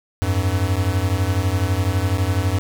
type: beating tone pair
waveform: square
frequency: 88.6 / 100.6 Hz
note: F2 / G2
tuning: +25 / +45 cents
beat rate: 12 Hz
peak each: -21 dBFS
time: 0.22-2.59 s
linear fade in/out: 0 ms
effects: none